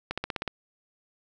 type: accelerating click train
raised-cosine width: 0.3 ms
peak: -14 dBFS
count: 7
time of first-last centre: 0.11-0.477 s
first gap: 66 ms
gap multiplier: 0.97
effects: none